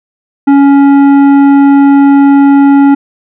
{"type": "tone with tanh clipping", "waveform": "triangle", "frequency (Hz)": 279.4, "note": "C#4", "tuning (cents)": 14, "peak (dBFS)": -3, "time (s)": [0.47, 2.95], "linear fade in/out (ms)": 10, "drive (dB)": 15, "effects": []}